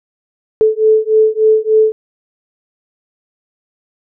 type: beating tone pair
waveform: sine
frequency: 434.2 / 437.6 Hz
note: A4 / A4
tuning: -23 / -9 cents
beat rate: 3.4 Hz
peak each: -11 dBFS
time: 0.61-1.92 s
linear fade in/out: 0 ms
effects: none